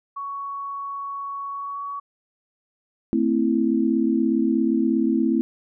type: tone with pitch glide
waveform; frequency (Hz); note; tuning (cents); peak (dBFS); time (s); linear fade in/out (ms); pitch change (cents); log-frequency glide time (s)
sine; 1116 to 1127; C#6 to C#6; +11 to +28; -28; 0.16-2; 10; +17; 1.5-1.87
type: chord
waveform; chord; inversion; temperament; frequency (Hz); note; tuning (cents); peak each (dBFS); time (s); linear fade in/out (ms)
sine; A minor; none; equal with one note detuned; 224.6 / 261.6 / 329.6; A3 / C4 / E4; +36 / 0 / 0; -22; 3.13-5.41; 0
effects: none